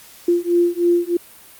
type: beating tone pair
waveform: sine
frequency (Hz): 345.5 / 348.7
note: F4 / F4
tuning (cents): -19 / -3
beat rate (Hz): 3.2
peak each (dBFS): -17 / -17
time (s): 0.28-1.17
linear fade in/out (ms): 5
effects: white hiss -44 dBFS RMS until 1.59 s + Opus 48 kbps